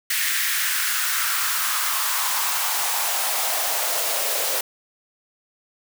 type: noise with high-pass filter sweep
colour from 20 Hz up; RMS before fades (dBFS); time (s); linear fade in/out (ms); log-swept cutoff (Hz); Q
white; -23; 0.1-4.61; 5; 1900 to 510; 3
effects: none